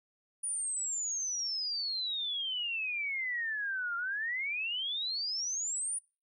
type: exponential two-way sweep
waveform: sine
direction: down then up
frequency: 9690 to 1377 to 9690 Hz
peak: -32 dBFS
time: 0.43-5.99 s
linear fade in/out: 10 ms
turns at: 3.96 s
effects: noise-tail reverb RT60 0.3 s tail -23 dB re dry